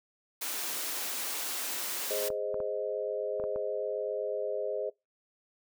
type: high-pass noise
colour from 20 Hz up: white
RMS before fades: -35 dBFS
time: 0.41-2.29 s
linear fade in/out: 10 ms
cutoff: 250 Hz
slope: 24 dB/octave
type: chord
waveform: sine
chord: Ab major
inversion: none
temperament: equal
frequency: 415.3 / 523.3 / 622.3 Hz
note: Ab4 / C5 / Eb5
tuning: 0 / 0 / 0 cents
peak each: -35 dBFS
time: 2.1-4.9 s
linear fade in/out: 10 ms
type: clicks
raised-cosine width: 1 ms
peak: -28 dBFS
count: 6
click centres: 2.303 / 2.543 / 2.603 / 3.399 / 3.439 / 3.56 s
effects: noise-tail reverb RT60 0.2 s tail -23 dB re dry